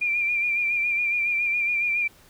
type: tone with vibrato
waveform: sine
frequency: 2390 Hz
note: D7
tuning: 30 cents sharp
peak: -21 dBFS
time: 0.01-2.08 s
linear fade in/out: 10 ms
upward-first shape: sine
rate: 7.2 Hz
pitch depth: 41 cents each way
effects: pink hiss -54 dBFS RMS until 2.29 s